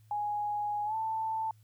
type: tone with pitch glide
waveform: sine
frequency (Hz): 830.6 to 885.1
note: G#5 to A5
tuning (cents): 0 to +10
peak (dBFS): -30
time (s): 0.11-1.51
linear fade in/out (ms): 2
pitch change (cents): +110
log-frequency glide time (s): 0.85-0.95
effects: added 108 Hz sine -57 dBFS peak until 1.63 s + white hiss -72 dBFS RMS until 1.63 s